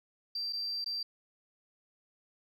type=tone with dropouts; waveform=sine; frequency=4699 Hz; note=D8; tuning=in tune; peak=-32 dBFS; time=0.35-1.03 s; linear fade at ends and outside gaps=5 ms; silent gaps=0.526-0.531 / 0.844-0.86 s; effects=tanh soft clip ceiling -29 dBFS